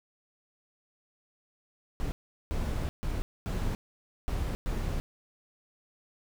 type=noise bursts at uneven times; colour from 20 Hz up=brown; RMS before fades=-31 dBFS; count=6; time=2-2.12 / 2.51-2.89 / 3.03-3.22 / 3.46-3.75 / 4.28-4.55 / 4.66-5 s; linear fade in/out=0 ms; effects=none